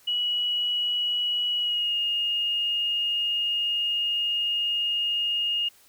sine tone with pitch glide, 2924 to 2847 Hz, F#7 to F7, -21 to +33 cents, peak -23 dBFS, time 0.07-5.69 s, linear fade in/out 10 ms, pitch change -46 cents, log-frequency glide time 1.58-1.96 s, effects white hiss -57 dBFS RMS until 5.88 s

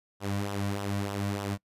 sawtooth tone with flanger, 100.3 Hz, G2, 40 cents sharp, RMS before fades -32 dBFS, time 0.2-1.58 s, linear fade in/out 50 ms, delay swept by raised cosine 0.43 to 2.43 ms, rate 3.3 Hz, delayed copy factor -0.6, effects noise-tail reverb RT60 0.1 s tail -24 dB re dry + resampled to 32000 Hz

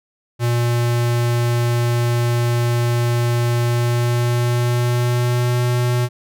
square tone with pitch glide, 119.5 to 122.43 Hz, A#2 to B2, +43 to -15 cents, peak -16 dBFS, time 0.39-6.09 s, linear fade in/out 50 ms, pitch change +42 cents, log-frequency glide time 3.63-5.61 s, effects none

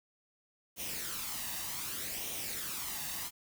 white noise with flanger, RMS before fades -39 dBFS, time 0.76-3.31 s, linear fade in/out 50 ms, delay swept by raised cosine 0.32 to 1.09 ms, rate 0.65 Hz, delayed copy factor +0.55, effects none

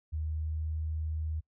sine tone with pitch glide, 77.78 to 78.46 Hz, D#2 to D#2, 0 to +15 cents, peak -31 dBFS, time 0.12-1.41 s, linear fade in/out 20 ms, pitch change +15 cents, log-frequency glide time 0.23-0.7 s, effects noise-tail reverb RT60 0.1 s tail -24 dB re dry

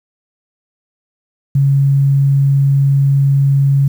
sine tone, 138.59 Hz, C#3, in tune, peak -8 dBFS, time 1.55-3.88 s, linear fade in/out 5 ms, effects 7-bit

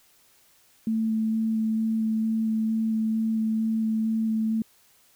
sine tone with vibrato, 221.3 Hz, A3, 10 cents sharp, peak -22 dBFS, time 0.87-4.62 s, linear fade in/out 2 ms, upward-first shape square, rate 2.2 Hz, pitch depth 8 cents each way, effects white hiss -60 dBFS RMS until 5.15 s

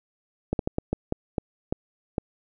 slowing click train, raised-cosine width 2 ms, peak -11 dBFS, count 9, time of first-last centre 0.53-2.182 s, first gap 62 ms, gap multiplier 1.33, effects none

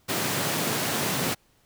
pink high-pass noise, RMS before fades -27 dBFS, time 0.08-1.35 s, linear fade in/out 20 ms, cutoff 110 Hz, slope 48 dB/octave, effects pink hiss -64 dBFS RMS until 1.65 s

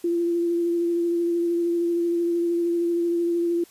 sine tone with vibrato, 342.2 Hz, F4, 35 cents flat, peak -20 dBFS, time 0.04-3.64 s, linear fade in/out 5 ms, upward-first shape sine, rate 13 Hz, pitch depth 16 cents each way, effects white hiss -53 dBFS RMS until 3.7 s + resampled to 32000 Hz

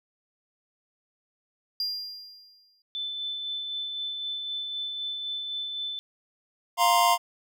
triangle tone with exponential decay, 4800 Hz, D8, 37 cents sharp, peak -24 dBFS, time 1.8-2.82 s, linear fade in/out 2 ms, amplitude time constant 220 ms
sine tone with tremolo, 3520 Hz, A7, in tune, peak -29 dBFS, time 2.95-5.99 s, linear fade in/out 0 ms, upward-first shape sine, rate 3.9 Hz, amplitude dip 30%
square chord, F suspended fourth, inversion none, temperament equal with one note detuned, 698.5 / 939.4 / 1046.5 Hz, F5 / Bb5 / C6, 0 / +13 / 0 cents, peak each -24 dBFS, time 6.77-7.18 s, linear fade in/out 50 ms
effects none

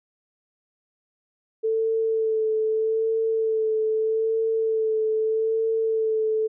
sine tone with vibrato, 442.1 Hz, A4, 8 cents sharp, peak -20 dBFS, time 1.63-6.48 s, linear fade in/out 20 ms, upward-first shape sine, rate 0.8 Hz, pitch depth 21 cents each way, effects none

